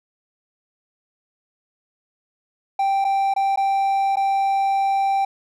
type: tone with dropouts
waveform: triangle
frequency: 784 Hz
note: G5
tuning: in tune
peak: -15 dBFS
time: 2.79-5.25 s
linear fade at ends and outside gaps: 5 ms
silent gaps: 3.044-3.048 / 3.339-3.362 / 3.56-3.573 / 4.158-4.168 s
effects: none